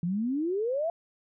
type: exponential sweep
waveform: sine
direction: up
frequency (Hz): 164.81 to 692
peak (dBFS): -26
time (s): 0.03-0.9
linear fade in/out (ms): 2
effects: none